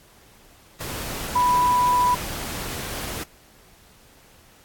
sine tone in noise, 987.8 Hz, B5, in tune, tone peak -16 dBFS, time 1.35-2.15 s, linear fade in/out 10 ms, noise pink, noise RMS -31 dBFS, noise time 0.8-3.24 s, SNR +12 dB, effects pink hiss -53 dBFS RMS until 4.64 s + AAC 64 kbps

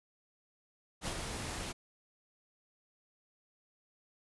pink noise with ADSR envelope, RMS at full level -36 dBFS, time 1.01-1.73 s, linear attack 60 ms, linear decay 64 ms, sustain -4 dB, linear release 20 ms, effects resampled to 24000 Hz

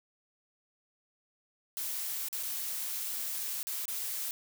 blue noise with dropouts, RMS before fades -36 dBFS, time 1.77-4.31 s, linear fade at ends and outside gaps 0 ms, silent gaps 2.285-2.328 / 2.428-2.432 / 3.629-3.67 / 3.855-3.881 s, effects none

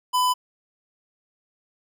square tone, 1001 Hz, B5, 23 cents sharp, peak -19 dBFS, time 0.13-0.34 s, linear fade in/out 20 ms, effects none

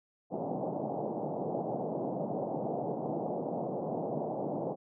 white band-pass noise, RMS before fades -35 dBFS, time 0.3-4.76 s, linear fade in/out 50 ms, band 130 to 790 Hz, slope 48 dB/octave, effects none

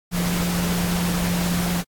sine tone in noise, 175.1 Hz, F3, 5 cents sharp, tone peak -21 dBFS, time 0.11-1.84 s, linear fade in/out 50 ms, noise pink, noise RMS -27 dBFS, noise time 0.11-1.84 s, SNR +3 dB, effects AAC 64 kbps

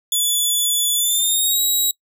10% pulse tone with pitch glide, 3449 to 3849 Hz, A7 to B7, -35 to -45 cents, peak -9 dBFS, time 0.12-1.91 s, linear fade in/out 2 ms, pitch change +190 cents, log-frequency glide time 0.95-1.61 s, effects noise-tail reverb RT60 0.1 s tail -24 dB re dry

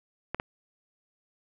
clicks, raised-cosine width 0.5 ms, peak -15 dBFS, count 2, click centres 0.346 / 0.399 s, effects none

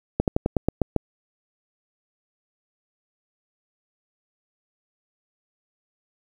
slowing click train, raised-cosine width 2 ms, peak -6 dBFS, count 8, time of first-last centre 0.2-0.963 s, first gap 78 ms, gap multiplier 1.11, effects 8-bit

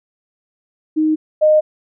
sine tone pair in turn, 311.1 / 615.1 Hz, D#4 / D#5, 0 / -20 cents, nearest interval octave, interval 1180 cents, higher second, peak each -12 / -8 dBFS, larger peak second, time 0.96-1.16 / 1.41-1.61 s, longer neither, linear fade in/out 20 ms, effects none

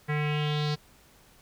square tone with low-pass filter sweep, 149.6 Hz, D3, 32 cents sharp, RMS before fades -28 dBFS, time 0.08-0.76 s, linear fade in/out 20 ms, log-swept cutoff 2000 to 4600 Hz, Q 4.2, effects pink hiss -58 dBFS RMS until 1.41 s

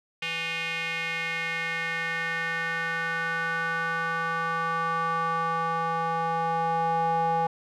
square tone with band-pass filter sweep, 165.3 Hz, E3, 5 cents sharp, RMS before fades -28 dBFS, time 0.22-7.47 s, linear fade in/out 5 ms, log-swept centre 2600 to 790 Hz, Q 3.9, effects none

